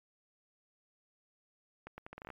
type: accelerating click train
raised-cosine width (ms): 0.5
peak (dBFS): -30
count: 10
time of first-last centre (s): 1.87-2.303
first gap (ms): 110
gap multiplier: 0.77
effects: MP3 96 kbps